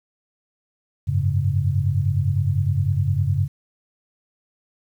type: chord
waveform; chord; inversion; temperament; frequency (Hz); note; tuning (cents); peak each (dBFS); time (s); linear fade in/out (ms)
sine; F# suspended second; none; equal with one note detuned; 92.5 / 102.34 / 138.59; F#2 / G#2 / C#3; 0 / -25 / 0; -22; 1.07-3.48; 20
effects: 9-bit